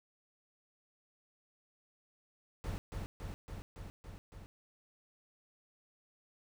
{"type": "noise with echo", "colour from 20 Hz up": "brown", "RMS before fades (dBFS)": -39, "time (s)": [2.64, 2.78], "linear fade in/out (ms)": 0, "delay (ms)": 280, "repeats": 6, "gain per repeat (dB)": -2, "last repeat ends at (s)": 4.46, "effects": []}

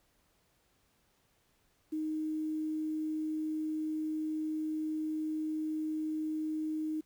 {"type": "tone with quantisation", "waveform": "sine", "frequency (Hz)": 311.1, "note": "D#4", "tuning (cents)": 0, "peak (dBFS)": -32, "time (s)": [1.92, 7.01], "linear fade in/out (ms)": 10, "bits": 10, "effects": ["pink hiss -72 dBFS RMS until 7.05 s"]}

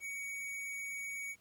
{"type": "tone", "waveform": "square", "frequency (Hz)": 2246, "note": "C#7", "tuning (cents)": 22, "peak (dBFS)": -40, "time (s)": [0, 1.36], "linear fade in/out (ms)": 50, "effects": ["pink hiss -69 dBFS RMS until 1.4 s", "high-pass 60 Hz 12 dB/octave"]}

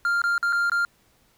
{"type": "tone with dropouts", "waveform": "triangle", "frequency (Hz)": 1396.9, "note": "F6", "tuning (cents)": 0, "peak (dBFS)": -18, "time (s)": [0.05, 0.85], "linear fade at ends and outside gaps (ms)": 1, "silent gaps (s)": [[0.218, 0.239], [0.38, 0.428], [0.525, 0.529], [0.698, 0.718]], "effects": ["pink hiss -62 dBFS RMS until 1.37 s"]}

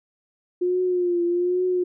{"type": "tone with vibrato", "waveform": "sine", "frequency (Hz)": 355.7, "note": "F4", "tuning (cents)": 32, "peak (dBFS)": -19, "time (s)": [0.61, 1.84], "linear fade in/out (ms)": 10, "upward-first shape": "triangle", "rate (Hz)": 1.2, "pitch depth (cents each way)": 58, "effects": []}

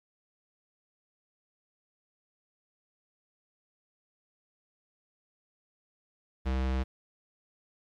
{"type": "tone", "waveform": "square", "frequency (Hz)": 65.1, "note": "C2", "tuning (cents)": -8, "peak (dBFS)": -28, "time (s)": [6.45, 6.84], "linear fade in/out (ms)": 20, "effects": ["low-pass 4000 Hz 12 dB/octave", "11-bit"]}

